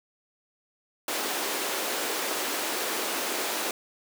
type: high-pass noise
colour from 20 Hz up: pink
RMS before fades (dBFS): -30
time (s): 1.08-3.71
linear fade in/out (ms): 2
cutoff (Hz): 310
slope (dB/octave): 24
effects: none